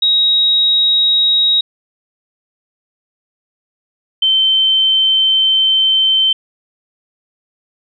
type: tone pair in turn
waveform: sine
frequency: 3800 / 3096 Hz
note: A#7 / G7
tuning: +33 / -22 cents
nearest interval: major third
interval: 355 cents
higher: first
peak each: -9 dBFS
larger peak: neither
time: 0.02-1.61 / 4.22-6.33 s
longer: second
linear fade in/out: 5 ms
effects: none